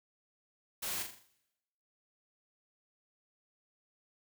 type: noise with echo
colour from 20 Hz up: white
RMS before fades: -38 dBFS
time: 0.82-1.03 s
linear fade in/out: 10 ms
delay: 41 ms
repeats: 6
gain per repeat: -6 dB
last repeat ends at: 1.276 s
effects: noise-tail reverb RT60 0.9 s tail -19 dB re dry